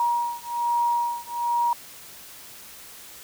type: beating tone pair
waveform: sine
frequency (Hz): 949 / 950.2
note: A#5 / A#5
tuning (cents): +31 / +33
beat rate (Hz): 1.2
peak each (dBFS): -25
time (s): 0-1.73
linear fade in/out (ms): 2
effects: white hiss -44 dBFS RMS until 3.23 s